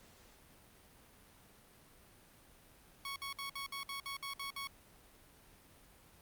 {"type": "tone bursts", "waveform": "15% pulse", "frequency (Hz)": 1108.7, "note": "C#6", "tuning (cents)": 0, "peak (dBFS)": -34, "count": 10, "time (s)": [3.05, 4.672], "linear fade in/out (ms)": 2, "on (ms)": 110, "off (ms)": 58, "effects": ["pink hiss -62 dBFS RMS until 6.21 s", "Opus 48 kbps"]}